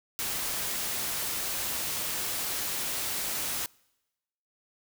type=noise; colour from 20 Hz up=white; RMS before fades=-32 dBFS; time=0.19-3.66 s; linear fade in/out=0 ms; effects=noise-tail reverb RT60 1.0 s tail -26 dB re dry